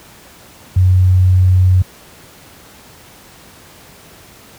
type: tone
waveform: sine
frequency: 92.1 Hz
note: F#2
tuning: 7 cents flat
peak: -6 dBFS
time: 0.76-1.82 s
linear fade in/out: 5 ms
effects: pink hiss -41 dBFS RMS until 4.58 s + high-pass 60 Hz 12 dB/octave